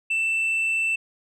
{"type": "tone", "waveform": "sine", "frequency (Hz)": 2664, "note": "E7", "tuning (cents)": 18, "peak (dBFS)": -18, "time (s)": [0.1, 0.96], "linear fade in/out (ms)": 10, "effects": ["tanh soft clip ceiling -20 dBFS"]}